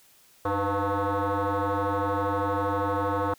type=tone with frequency modulation; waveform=sine; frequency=293.7 Hz; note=D4; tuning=in tune; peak=-22 dBFS; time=0.45-3.34 s; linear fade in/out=5 ms; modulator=200 Hz; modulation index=5.1; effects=tanh soft clip ceiling -21 dBFS + white hiss -58 dBFS RMS until 3.38 s

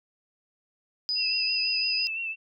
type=tone; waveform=sine; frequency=4978 Hz; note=D#8; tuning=in tune; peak=-25 dBFS; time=1.09-2.07 s; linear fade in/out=0 ms
type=tone with vibrato; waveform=sine; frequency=2679 Hz; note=E7; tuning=27 cents sharp; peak=-29 dBFS; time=1.15-2.36 s; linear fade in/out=50 ms; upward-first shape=sine; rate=5.9 Hz; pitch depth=41 cents each way
effects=none

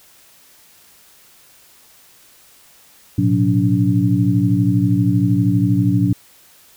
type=tone cluster; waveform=sine; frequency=110.5 / 123.1 / 182.1 / 287 Hz; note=A2 / B2 / F#3 / D4; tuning=+8 / -5 / -27 / -40 cents; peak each=-18 dBFS; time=3.18-6.13 s; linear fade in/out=5 ms; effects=white hiss -49 dBFS RMS until 6.76 s

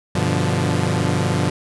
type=chord; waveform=sawtooth; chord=G dominant seventh; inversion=none; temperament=equal with one note detuned; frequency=96.99 / 123.47 / 146.83 / 174.61 Hz; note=G2 / B2 / D3 / F3; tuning=-18 / 0 / 0 / 0 cents; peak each=-19 dBFS; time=0.15-1.5 s; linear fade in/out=5 ms; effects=resampled to 24000 Hz

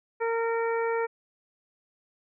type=harmonic tone; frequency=459.2 Hz; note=A#4; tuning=26 cents flat; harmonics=1 / 2 / 3 / 4 / 5; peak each=-26 / -32 / -36 / -38 / -40 dBFS; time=0.2-1.07 s; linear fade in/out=20 ms; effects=none

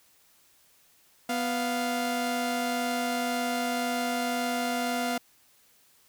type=tone pair together; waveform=sawtooth; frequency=246.8 / 698.5 Hz; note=B3 / F5; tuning=-1 / 0 cents; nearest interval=octave + tritone; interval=1801 cents; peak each=-26 dBFS; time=1.29-5.18 s; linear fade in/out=5 ms; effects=white hiss -62 dBFS RMS until 6.08 s

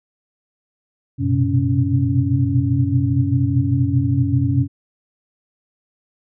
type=tone cluster; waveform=sine; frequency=93.9 / 118.6 / 126.5 / 131.5 / 279.5 Hz; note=F#2 / A#2 / B2 / C3 / C#4; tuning=+26 / +30 / +42 / +9 / +14 cents; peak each=-21 dBFS; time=1.18-4.68 s; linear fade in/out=50 ms; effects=none

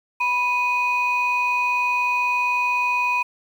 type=tone pair together; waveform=sine; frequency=982.9 / 2489 Hz; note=B5 / D#7; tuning=-9 / 0 cents; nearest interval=octave + major third; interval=1609 cents; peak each=-20 / -20 dBFS; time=0.2-3.23 s; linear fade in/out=10 ms; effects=tanh soft clip ceiling -13 dBFS + 8-bit

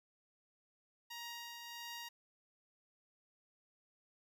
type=tone with tremolo; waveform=10% pulse; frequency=942 Hz; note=A#5; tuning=18 cents sharp; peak=-36 dBFS; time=1.1-2.09 s; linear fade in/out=10 ms; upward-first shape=triangle; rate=1.5 Hz; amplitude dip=40%; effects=none

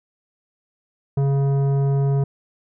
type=tone with tanh clipping; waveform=triangle; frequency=138.59 Hz; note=C#3; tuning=in tune; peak=-18 dBFS; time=1.17-2.24 s; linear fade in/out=5 ms; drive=16 dB; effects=none

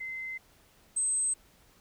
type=tone pair in turn; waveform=sine; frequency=2064 / 8239 Hz; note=C7 / C9; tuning=-24 / -28 cents; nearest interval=2 octaves; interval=2396 cents; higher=second; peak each=-35 / -26 dBFS; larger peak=second; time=0-0.38 / 0.96-1.34 s; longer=neither; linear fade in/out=10 ms; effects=pink hiss -62 dBFS RMS until 1.8 s

